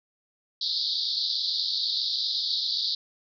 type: band-pass noise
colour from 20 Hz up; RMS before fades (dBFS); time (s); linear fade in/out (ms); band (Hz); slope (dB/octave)
white; -28; 0.61-2.95; 5; 3600 to 4900; 96
effects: none